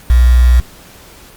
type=tone with quantisation; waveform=sine; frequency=61 Hz; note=B1; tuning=21 cents flat; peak=-4 dBFS; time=0.1-0.6 s; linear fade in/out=0 ms; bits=4; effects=pink hiss -39 dBFS RMS until 1.36 s + Opus 48 kbps